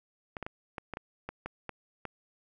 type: clicks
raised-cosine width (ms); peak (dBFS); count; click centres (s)
0.5; -22; 10; 0.368 / 0.427 / 0.465 / 0.782 / 0.937 / 0.971 / 1.29 / 1.46 / 1.693 / 2.053
effects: none